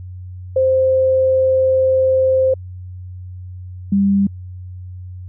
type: tone pair in turn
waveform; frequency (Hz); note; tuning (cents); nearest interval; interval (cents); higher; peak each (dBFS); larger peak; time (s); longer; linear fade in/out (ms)
sine; 523.3 / 198.12; C5 / G3; 0 / +19; octave + perfect fourth; 1681; first; -11; neither; 0.56-2.54 / 3.92-4.27; first; 5
effects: added 91 Hz sine -29 dBFS peak until 5.28 s